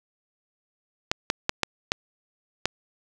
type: clicks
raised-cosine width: 0.2 ms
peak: -4 dBFS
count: 6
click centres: 1.115 / 1.301 / 1.494 / 1.633 / 1.919 / 2.656 s
effects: none